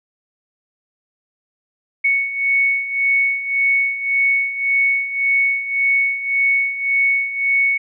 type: beating tone pair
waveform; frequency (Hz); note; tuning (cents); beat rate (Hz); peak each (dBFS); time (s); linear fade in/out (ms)
sine; 2217 / 2218.8; C#7 / C#7; 0 / +1; 1.8; -21 / -16; 2.04-7.78; 10
effects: none